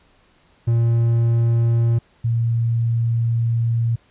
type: tone pair in turn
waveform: triangle / sine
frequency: 116.54 / 116.05 Hz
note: A#2 / A#2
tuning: 0 / -7 cents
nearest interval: unison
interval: 7 cents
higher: first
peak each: -12 / -16 dBFS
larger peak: first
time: 0.67-1.99 / 2.24-3.96 s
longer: second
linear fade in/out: 10 ms
effects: pink hiss -57 dBFS RMS until 4.1 s + resampled to 8000 Hz